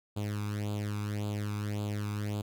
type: tone with flanger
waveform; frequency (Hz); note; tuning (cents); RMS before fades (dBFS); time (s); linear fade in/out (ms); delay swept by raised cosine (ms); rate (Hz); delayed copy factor
sawtooth; 103.83; G#2; 0; -34; 0.16-2.42; 10; 0.26 to 0.83; 1.8; +0.8
effects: none